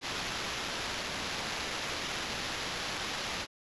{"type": "noise with sample-and-hold", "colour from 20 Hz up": "white", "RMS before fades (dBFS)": -36, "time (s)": [0.01, 3.47], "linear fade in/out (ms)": 50, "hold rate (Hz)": 8820, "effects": ["resampled to 24000 Hz"]}